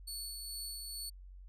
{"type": "tone with tremolo", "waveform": "20% pulse", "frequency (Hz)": 4435, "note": "C#8", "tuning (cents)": 0, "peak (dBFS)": -34, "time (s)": [0.07, 1.1], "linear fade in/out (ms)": 10, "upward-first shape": "sine", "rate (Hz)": 2.3, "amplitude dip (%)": 30, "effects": ["added 46 Hz sine -49 dBFS peak until 1.48 s", "resampled to 32000 Hz"]}